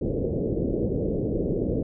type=low-pass noise; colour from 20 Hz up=white; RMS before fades=-26 dBFS; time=0.01-1.83 s; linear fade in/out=5 ms; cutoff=510 Hz; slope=48 dB/octave; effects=none